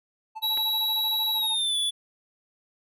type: tone with tremolo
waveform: triangle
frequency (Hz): 878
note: A5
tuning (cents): -4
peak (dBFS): -30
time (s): 0.35-1.58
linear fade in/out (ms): 20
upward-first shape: sine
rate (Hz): 13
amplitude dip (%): 95
type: tone with pitch glide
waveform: square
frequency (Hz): 3889 to 3445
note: B7 to A7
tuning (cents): -27 to -37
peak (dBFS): -24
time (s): 0.42-1.91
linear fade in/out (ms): 20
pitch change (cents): -210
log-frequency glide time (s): 1.34-1.77
type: clicks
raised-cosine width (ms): 0.3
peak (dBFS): -24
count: 2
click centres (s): 0.573 / 0.576
effects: none